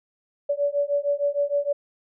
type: beating tone pair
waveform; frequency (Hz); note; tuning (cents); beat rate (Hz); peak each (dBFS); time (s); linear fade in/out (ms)
sine; 570 / 576.5; C#5 / D5; +48 / -32; 6.5; -24; 0.49-1.73; 10
effects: none